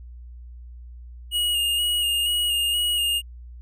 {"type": "tone with vibrato", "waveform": "square", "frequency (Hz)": 2867, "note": "F7", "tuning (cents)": 45, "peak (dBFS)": -21, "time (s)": [1.31, 3.22], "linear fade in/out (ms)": 50, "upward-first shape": "square", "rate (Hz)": 2.1, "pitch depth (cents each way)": 21, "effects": ["added 60 Hz sine -38 dBFS peak until 3.61 s"]}